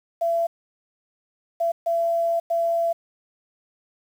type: tone bursts at uneven times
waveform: sine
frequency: 674 Hz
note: E5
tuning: 38 cents sharp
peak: -19 dBFS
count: 4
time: 0.21-0.47 / 1.6-1.72 / 1.86-2.4 / 2.5-2.93 s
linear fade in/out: 10 ms
effects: 8-bit